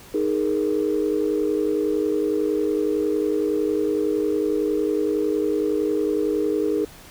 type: chord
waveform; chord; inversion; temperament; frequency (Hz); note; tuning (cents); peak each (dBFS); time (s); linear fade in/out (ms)
sine; D# suspended fourth; none; equal; 311.1 / 415.3 / 466.2; D#4 / G#4 / A#4; 0 / 0 / 0; -23 / -22 / -25; 0.14-6.85; 5
effects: tanh soft clip ceiling -11 dBFS + pink hiss -45 dBFS RMS until 7.1 s